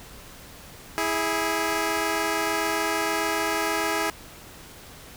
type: tone pair together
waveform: 10% pulse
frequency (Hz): 326.9 / 415.3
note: E4 / G#4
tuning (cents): -14 / 0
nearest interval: major third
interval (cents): 414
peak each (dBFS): -18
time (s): 0.98-4.1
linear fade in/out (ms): 0
effects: pink hiss -45 dBFS RMS until 5.16 s